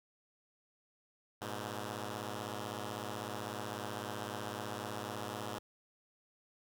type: beating tone pair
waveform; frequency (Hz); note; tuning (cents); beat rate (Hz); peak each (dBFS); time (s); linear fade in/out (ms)
5% pulse; 103.83 / 119.83; G#2 / A#2; 0 / +48; 16; -30 / -32; 1.41-5.59; 10
effects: none